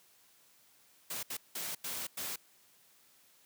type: noise bursts at uneven times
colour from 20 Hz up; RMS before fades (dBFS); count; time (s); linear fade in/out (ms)
white; -39; 5; 1.1-1.23 / 1.3-1.37 / 1.55-1.75 / 1.84-2.07 / 2.17-2.36; 5
effects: white hiss -65 dBFS RMS until 3.45 s + high-pass 100 Hz 12 dB/octave